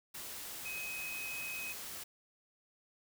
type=tone in noise; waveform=sine; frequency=2530 Hz; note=D#7; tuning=28 cents sharp; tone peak=-40 dBFS; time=0.65-1.73 s; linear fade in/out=10 ms; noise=white; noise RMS=-45 dBFS; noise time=0.14-2.04 s; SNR=+2 dB; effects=none